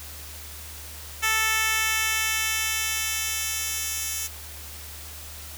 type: tone with high-pass filter sweep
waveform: 10% pulse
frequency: 440 Hz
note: A4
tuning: in tune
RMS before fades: -26 dBFS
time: 1.22-4.28 s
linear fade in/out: 20 ms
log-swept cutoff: 1500 to 5600 Hz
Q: 0.74
effects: added 75 Hz sine -42 dBFS peak until 5.57 s + white hiss -41 dBFS RMS until 5.57 s